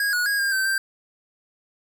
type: tone with pitch steps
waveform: square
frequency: 1642 / 1458 / 1642 / 1606 / 1547 / 1572 Hz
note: G#6 / F#6 / G#6 / G6 / G6 / G6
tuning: -20 / -26 / -20 / +41 / -23 / +4 cents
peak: -21 dBFS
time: 0-0.78 s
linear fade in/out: 2 ms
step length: 130 ms
effects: none